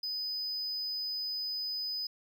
triangle tone, 5000 Hz, D#8, 8 cents sharp, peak -32 dBFS, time 0.03-2.07 s, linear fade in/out 5 ms, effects none

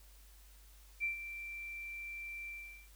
sine tone with ADSR envelope, 2349 Hz, D7, in tune, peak -31 dBFS, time 1-2.89 s, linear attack 38 ms, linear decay 120 ms, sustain -11 dB, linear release 410 ms, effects added 50 Hz sine -57 dBFS peak until 2.95 s + white hiss -64 dBFS RMS until 2.95 s

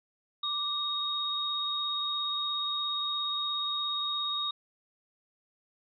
sine tone pair together, 1175 / 3746 Hz, D6 / A#7, +1 / +8 cents, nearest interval octave + minor sixth, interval 2007 cents, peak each -36 / -30 dBFS, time 0.43-4.51 s, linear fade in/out 5 ms, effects none

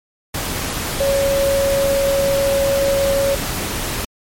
sine tone in noise, 553 Hz, C#5, 4 cents flat, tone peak -14 dBFS, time 1-3.35 s, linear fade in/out 5 ms, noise pink, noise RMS -23 dBFS, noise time 0.34-4.05 s, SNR +6 dB, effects MP3 64 kbps

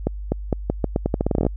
accelerating click train, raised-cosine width 2 ms, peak -6 dBFS, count 17, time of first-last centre 0.07-1.466 s, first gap 250 ms, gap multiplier 0.83, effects added 50 Hz sine -28 dBFS peak until 1.56 s

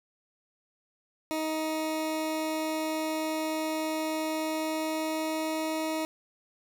20% pulse tone with pitch glide, 314.5 to 316.3 Hz, D#4 to D#4, +19 to +29 cents, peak -24 dBFS, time 1.31-6.05 s, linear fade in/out 0 ms, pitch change +10 cents, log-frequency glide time 4.33-5.81 s, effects none

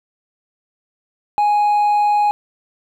sine tone with hard clipping, 830.6 Hz, G#5, in tune, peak -13 dBFS, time 1.38-2.31 s, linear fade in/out 0 ms, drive 2 dB, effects none

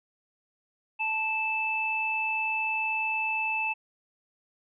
sine tone pair together, 879 / 2632 Hz, A5 / E7, -2 / -3 cents, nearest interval octave + perfect fifth, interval 1899 cents, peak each -32 / -27 dBFS, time 0.99-3.74 s, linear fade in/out 20 ms, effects none

